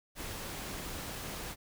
pink noise, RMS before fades -41 dBFS, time 0.15-1.56 s, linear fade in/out 50 ms, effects none

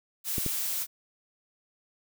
blue noise, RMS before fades -31 dBFS, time 0.24-0.87 s, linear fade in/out 50 ms
clicks, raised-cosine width 3 ms, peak -19 dBFS, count 2, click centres 0.382 / 0.463 s
effects none

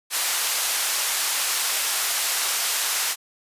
white band-pass noise, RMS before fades -24 dBFS, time 0.1-3.16 s, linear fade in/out 50 ms, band 770 to 12000 Hz, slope 12 dB/octave, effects resampled to 32000 Hz

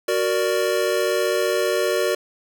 square chord, Gb augmented, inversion none, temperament equal with one note detuned, 371.1 / 466.2 / 587.3 Hz, Gb4 / Bb4 / D5, +5 / 0 / 0 cents, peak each -24 dBFS, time 0.08-2.15 s, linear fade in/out 5 ms, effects none

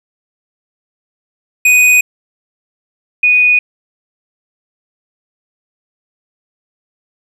square / sine tone pair in turn, 2489 / 2476 Hz, D#7 / D#7, 0 / -9 cents, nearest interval unison, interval 9 cents, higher first, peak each -6 dBFS, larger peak neither, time 1.65-2.01 / 3.23-3.59 s, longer neither, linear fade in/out 5 ms, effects low-pass 12000 Hz 12 dB/octave + 8-bit

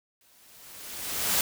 white noise with exponential growth, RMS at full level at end -23 dBFS, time 0.21-1.41 s, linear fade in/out 1 ms, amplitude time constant 260 ms, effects none

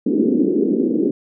white band-pass noise, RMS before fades -17 dBFS, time 0.06-1.11 s, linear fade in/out 5 ms, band 210 to 400 Hz, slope 48 dB/octave, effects none

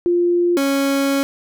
sine / 30% pulse tone pair in turn, 349.2 / 276.1 Hz, F4 / C#4, 0 / -7 cents, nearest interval major third, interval 407 cents, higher first, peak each -13 dBFS, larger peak neither, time 0.06-0.57 / 0.57-1.23 s, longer second, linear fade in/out 0 ms, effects none

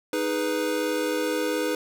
square chord, G# minor, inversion second, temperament equal, 311.1 / 415.3 / 493.9 Hz, D#4 / G#4 / B4, 0 / 0 / 0 cents, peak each -29 / -31 / -28 dBFS, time 0.13-1.75 s, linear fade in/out 2 ms, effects none

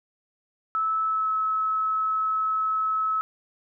sine tone with pitch glide, 1306 to 1294 Hz, E6 to E6, -17 to -32 cents, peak -22 dBFS, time 0.75-3.21 s, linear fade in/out 0 ms, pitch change -15 cents, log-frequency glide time 1.05-1.3 s, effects none

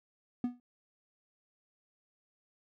triangle tone with exponential decay, 245.1 Hz, B3, 13 cents flat, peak -24 dBFS, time 0.44-0.6 s, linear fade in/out 2 ms, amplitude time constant 34 ms, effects none

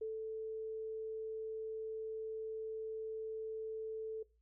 sine tone with ADSR envelope, 440 Hz, A4, in tune, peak -37 dBFS, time 0.01-4.23 s, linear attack 8 ms, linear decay 170 ms, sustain -2 dB, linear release 7 ms, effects noise-tail reverb RT60 0.3 s tail -21 dB re dry + added 56 Hz sine -70 dBFS peak until 4.41 s

